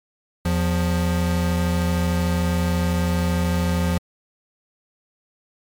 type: tone pair together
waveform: square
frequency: 82.9 / 175.66 Hz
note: E2 / F3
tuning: +10 / +10 cents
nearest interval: octave + minor second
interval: 1300 cents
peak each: -22 dBFS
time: 0.45-3.98 s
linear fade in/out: 5 ms
effects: MP3 96 kbps